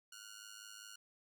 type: ring-modulated tone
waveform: 10% pulse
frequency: 1440 Hz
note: F#6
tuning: 47 cents flat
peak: -40 dBFS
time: 0.12-0.96 s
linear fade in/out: 5 ms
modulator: 52.5 Hz
effects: none